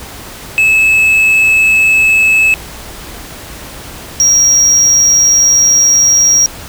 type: tone pair in turn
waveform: triangle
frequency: 2598 / 5653 Hz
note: E7 / F8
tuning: -26 / +20 cents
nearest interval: octave + minor second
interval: 1346 cents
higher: second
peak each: -4 dBFS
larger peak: neither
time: 0.58-2.54 / 4.2-6.46 s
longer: second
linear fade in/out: 0 ms
effects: added 59 Hz sine -38 dBFS peak until 6.68 s + pink hiss -29 dBFS RMS until 6.68 s